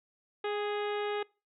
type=harmonic tone with a mistuned harmonic; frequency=415.3 Hz; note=G#4; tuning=in tune; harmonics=1 / 2 / 3 / 4 / 5 / 6 / 7 / 8 / 9; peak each=-32 / -38 / -42 / -44 / -46 / -48 / -49 / -50 / -51 dBFS; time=0.44-1.23 s; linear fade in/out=5 ms; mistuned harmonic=2; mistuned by=-24 cents; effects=noise-tail reverb RT60 0.3 s tail -24 dB re dry